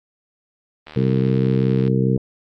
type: click train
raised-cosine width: 0.3 ms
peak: -21 dBFS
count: 78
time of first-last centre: 0.87-1.878 s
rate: 76.4 Hz
type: harmonic tone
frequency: 64.9 Hz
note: C2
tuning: 13 cents flat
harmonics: 2 / 3 / 4 / 5 / 6 / 7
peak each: -18 / -20 / -26 / -28 / -27 / -24 dBFS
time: 0.96-2.17 s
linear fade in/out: 5 ms
effects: Opus 32 kbps